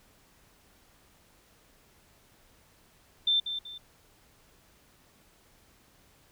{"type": "tone with echo", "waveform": "sine", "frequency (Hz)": 3562, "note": "A7", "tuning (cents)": 21, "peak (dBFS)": -22, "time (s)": [3.27, 3.4], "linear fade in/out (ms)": 5, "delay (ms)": 190, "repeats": 2, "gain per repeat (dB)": -9, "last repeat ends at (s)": 3.78, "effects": ["pink hiss -62 dBFS RMS until 6.31 s"]}